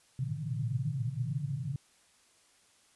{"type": "band-pass noise", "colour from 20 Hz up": "pink", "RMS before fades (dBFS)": -34, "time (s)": [0.19, 1.76], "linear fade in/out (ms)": 2, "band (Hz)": [110, 160], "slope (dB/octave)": 96, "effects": ["white hiss -65 dBFS RMS until 2.95 s", "resampled to 24000 Hz"]}